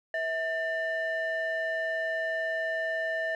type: ring-modulated tone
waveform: triangle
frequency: 571 Hz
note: D5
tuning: 49 cents flat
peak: -23 dBFS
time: 0.14-3.35 s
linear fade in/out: 2 ms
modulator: 1220 Hz
effects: none